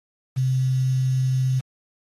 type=tone with quantisation; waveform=sine; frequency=130 Hz; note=C3; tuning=11 cents flat; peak=-18 dBFS; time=0.36-1.61 s; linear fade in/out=20 ms; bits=7; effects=AAC 32 kbps